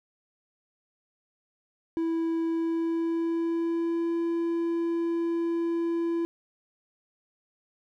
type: tone with pitch glide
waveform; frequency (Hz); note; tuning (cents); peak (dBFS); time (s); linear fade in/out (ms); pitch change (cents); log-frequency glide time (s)
triangle; 329.2 to 336.3; E4 to E4; -2 to +35; -23; 1.97-6.25; 0; +37; 2.46-4.15
effects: none